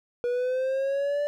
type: linear sweep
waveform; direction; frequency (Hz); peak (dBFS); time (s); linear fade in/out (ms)
triangle; up; 481.2 to 587.3; -22; 0.24-1.27; 0
effects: none